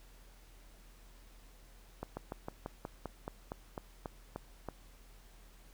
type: slowing click train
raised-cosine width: 1 ms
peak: -25 dBFS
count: 13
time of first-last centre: 2.03-4.687 s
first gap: 140 ms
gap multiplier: 1.08
effects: added 41 Hz sine -56 dBFS peak until 5.73 s + pink hiss -63 dBFS RMS until 5.73 s